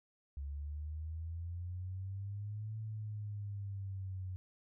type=exponential two-way sweep; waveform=sine; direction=up then down; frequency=69.3 to 110 to 92 Hz; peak=-39 dBFS; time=0.37-4.36 s; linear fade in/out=0 ms; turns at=2.78 s; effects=none